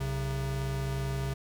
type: tone pair together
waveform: square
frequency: 63.15 / 134.4 Hz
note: B1 / C3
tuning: +39 / +47 cents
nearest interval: octave + minor second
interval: 1308 cents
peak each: -36 / -32 dBFS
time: 0-1.34 s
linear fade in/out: 10 ms
effects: none